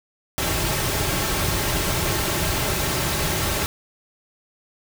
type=noise with comb filter; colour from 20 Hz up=pink; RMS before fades=-23 dBFS; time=0.38-3.66 s; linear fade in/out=0 ms; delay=4.1 ms; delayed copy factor=-0.5; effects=none